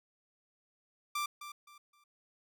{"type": "tone with echo", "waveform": "sawtooth", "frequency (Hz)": 1179, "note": "D6", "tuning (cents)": 6, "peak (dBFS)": -29, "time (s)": [1.15, 1.26], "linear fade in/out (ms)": 5, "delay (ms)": 260, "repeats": 3, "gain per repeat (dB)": -11, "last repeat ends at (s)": 2.04, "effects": []}